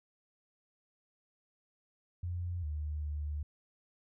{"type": "tone with pitch steps", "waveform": "sine", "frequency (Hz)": [87.9, 75.4, 74.3], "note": ["F2", "D2", "D2"], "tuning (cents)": [12, 46, 21], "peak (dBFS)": -34, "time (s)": [2.23, 3.43], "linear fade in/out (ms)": 5, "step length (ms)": 400, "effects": []}